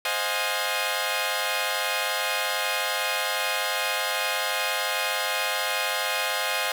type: chord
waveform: 10% pulse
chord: F minor seventh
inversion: second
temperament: equal with one note detuned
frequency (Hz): 523.3 / 622.3 / 714.8 / 830.6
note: C5 / Eb5 / F5 / Ab5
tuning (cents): 0 / 0 / +40 / 0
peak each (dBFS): -22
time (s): 0.05-6.72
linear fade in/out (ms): 2
effects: none